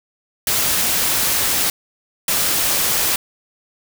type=noise bursts at uneven times; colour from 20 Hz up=white; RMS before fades=-18 dBFS; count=2; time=0.47-1.7 / 2.28-3.16 s; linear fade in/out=2 ms; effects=none